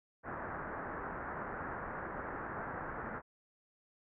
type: low-pass noise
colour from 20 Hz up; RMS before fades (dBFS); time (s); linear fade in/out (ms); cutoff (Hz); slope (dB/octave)
white; -42; 0.23-3.22; 50; 1700; 48
effects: none